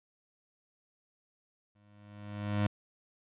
25% pulse tone with exponential growth, 103.2 Hz, G#2, 10 cents flat, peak -22 dBFS, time 1.75-2.67 s, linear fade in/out 5 ms, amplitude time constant 200 ms, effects resampled to 8000 Hz

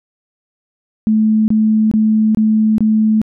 sine tone bursts, 217.2 Hz, A3, 22 cents flat, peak -9 dBFS, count 5, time 1.07-3.216 s, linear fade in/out 0 ms, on 410 ms, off 24 ms, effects none

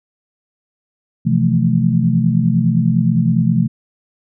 sine chord, F major seventh, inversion second, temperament equal with one note detuned, 127.46 / 164.81 / 174.61 / 220 Hz, C3 / E3 / F3 / A3, -45 / 0 / 0 / 0 cents, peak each -17 dBFS, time 1.25-3.68 s, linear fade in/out 20 ms, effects none

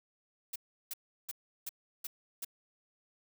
blue noise bursts, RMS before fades -39 dBFS, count 6, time 0.53-2.448 s, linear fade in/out 5 ms, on 28 ms, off 350 ms, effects none

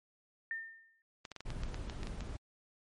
sine tone with exponential decay, 1810 Hz, A6, 48 cents sharp, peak -34 dBFS, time 0.51-1.02 s, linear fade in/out 1 ms, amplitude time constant 110 ms
clicks, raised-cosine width 0.2 ms, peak -27 dBFS, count 11, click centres 1.252 / 1.317 / 1.363 / 1.406 / 1.504 / 1.635 / 1.744 / 1.898 / 2.032 / 2.071 / 2.207 s
brown noise, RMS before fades -41 dBFS, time 1.45-2.37 s, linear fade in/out 10 ms
effects MP3 48 kbps

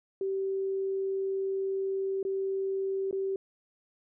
sine tone with dropouts, 386.9 Hz, G4, 23 cents flat, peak -28 dBFS, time 0.21-3.36 s, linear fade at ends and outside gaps 2 ms, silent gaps 2.229-2.25 / 3.111-3.127 s, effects none

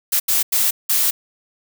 blue noise bursts at uneven times, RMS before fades -17 dBFS, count 4, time 0.12-0.2 / 0.28-0.43 / 0.52-0.71 / 0.89-1.11 s, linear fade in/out 10 ms, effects none

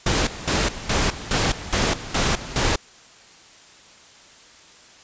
pink noise with tremolo, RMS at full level -20 dBFS, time 0.06-2.76 s, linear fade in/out 5 ms, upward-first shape square, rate 2.4 Hz, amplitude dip 80%, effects white hiss -48 dBFS RMS until 5.03 s + resampled to 16000 Hz

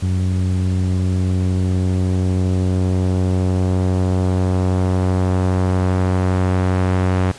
sawtooth tone with low-pass filter sweep, 92.5 Hz, F#2, in tune, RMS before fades -17 dBFS, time 0.02-7.32 s, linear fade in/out 10 ms, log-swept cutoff 200 to 2100 Hz, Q 0.73, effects pink hiss -38 dBFS RMS until 7.38 s + resampled to 22050 Hz

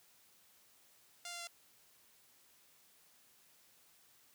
5% pulse tone with pitch steps, 698.5 / 692.9 / 687.3 Hz, F5 / F5 / F5, 0 / -14 / -28 cents, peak -32 dBFS, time 1.25-1.472 s, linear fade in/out 2 ms, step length 74 ms, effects white hiss -67 dBFS RMS until 4.34 s + high-pass 60 Hz 12 dB/octave

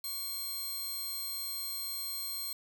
5% pulse tone pair together, 1108.7 / 4186 Hz, C#6 / C8, 0 / 0 cents, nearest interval octave + major seventh, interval 2300 cents, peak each -36 / -29 dBFS, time 0.04-2.53 s, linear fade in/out 2 ms, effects none

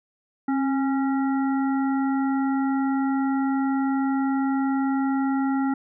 harmonic tone with a mistuned harmonic, 274.7 Hz, C#4, 16 cents flat, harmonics 1 / 3 / 5 / 7, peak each -21 / -30 / -34 / -41 dBFS, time 0.48-5.74 s, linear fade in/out 5 ms, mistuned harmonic 1, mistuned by -38 cents, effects none

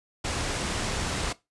pink low-pass noise, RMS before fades -30 dBFS, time 0.24-1.33 s, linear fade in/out 10 ms, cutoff 9300 Hz, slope 24 dB/octave, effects noise-tail reverb RT60 0.2 s tail -18 dB re dry + resampled to 24000 Hz

